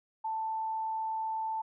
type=tone; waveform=sine; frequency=884 Hz; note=A5; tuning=8 cents sharp; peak=-31 dBFS; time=0.24-1.62 s; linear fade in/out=10 ms; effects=none